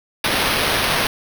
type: noise with sample-and-hold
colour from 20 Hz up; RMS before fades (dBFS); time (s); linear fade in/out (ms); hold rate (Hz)
white; -19; 0.24-1.07; 2; 7350
effects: none